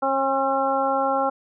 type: harmonic tone with a mistuned harmonic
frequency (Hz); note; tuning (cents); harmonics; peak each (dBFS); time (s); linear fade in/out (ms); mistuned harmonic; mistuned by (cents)
270.6; C#4; -42; 1 / 2 / 3 / 4 / 5; -30 / -24 / -23 / -28 / -27; 0.02-1.3; 10; 4; -17
effects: none